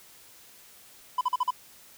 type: tone bursts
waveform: triangle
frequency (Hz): 1000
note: B5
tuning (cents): +21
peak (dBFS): -20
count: 5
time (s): 1.18-1.507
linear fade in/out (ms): 5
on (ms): 31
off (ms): 43
effects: white hiss -53 dBFS RMS until 1.97 s